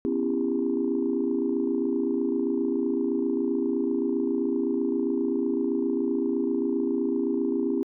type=chord; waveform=sine; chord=C# half-diminished seventh; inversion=third; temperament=just; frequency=249.5 / 277.2 / 332.6 / 399.1 Hz; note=B3 / C#4 / E4 / G4; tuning=+18 / 0 / +16 / +31 cents; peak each=-28 dBFS; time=0.05-7.83 s; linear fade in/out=0 ms; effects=tanh soft clip ceiling -15 dBFS